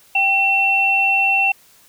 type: tone pair together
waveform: sine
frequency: 780 / 2705 Hz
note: G5 / E7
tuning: -9 / +44 cents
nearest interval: octave + minor seventh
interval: 2153 cents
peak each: -20 / -14 dBFS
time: 0.15-1.52 s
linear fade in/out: 5 ms
effects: white hiss -51 dBFS RMS until 1.88 s